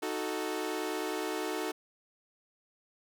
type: chord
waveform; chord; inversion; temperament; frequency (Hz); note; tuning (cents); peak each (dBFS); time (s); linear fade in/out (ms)
sawtooth; D# diminished; none; equal; 311.1 / 370 / 440; D#4 / F#4 / A4; 0 / 0 / 0; -33; 0.02-1.72; 10
effects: none